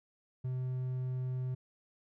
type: tone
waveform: triangle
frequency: 127.9 Hz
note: C3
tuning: 39 cents flat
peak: -31 dBFS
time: 0.44-1.55 s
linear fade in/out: 10 ms
effects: none